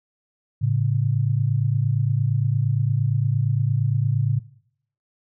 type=tone pair together; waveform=sine; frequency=110 / 138.68 Hz; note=A2 / C#3; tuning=0 / +1 cents; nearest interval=major third; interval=401 cents; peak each=-20 / -21 dBFS; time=0.61-4.4 s; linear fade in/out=20 ms; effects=noise-tail reverb RT60 0.7 s tail -20 dB re dry